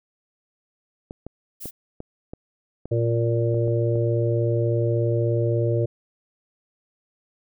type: clicks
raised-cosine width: 2 ms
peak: -21 dBFS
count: 9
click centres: 1.109 / 1.266 / 1.657 / 2.004 / 2.335 / 2.856 / 3.544 / 3.679 / 3.957 s
type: noise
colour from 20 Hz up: violet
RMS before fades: -36 dBFS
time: 1.6-1.71 s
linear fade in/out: 20 ms
type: harmonic tone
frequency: 116.54 Hz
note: A#2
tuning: in tune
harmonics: 1 / 3 / 4 / 5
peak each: -21 / -26 / -27 / -28 dBFS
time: 2.91-5.86 s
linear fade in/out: 10 ms
effects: none